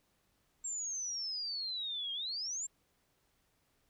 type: exponential two-way sweep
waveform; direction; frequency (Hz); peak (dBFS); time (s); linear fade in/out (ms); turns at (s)
sine; down then up; 7530 to 3200 to 7530; -36; 0.64-2.67; 10; 2.13
effects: pink hiss -75 dBFS RMS until 3.89 s